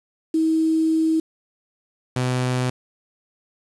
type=tone pair in turn; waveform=sine / sawtooth; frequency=320.1 / 126.48 Hz; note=D#4 / B2; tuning=+49 / +42 cents; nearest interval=octave + major third; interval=1607 cents; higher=first; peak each=-16 dBFS; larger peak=neither; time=0.34-1.2 / 2.16-2.7 s; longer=first; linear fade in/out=5 ms; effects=resampled to 24000 Hz + 7-bit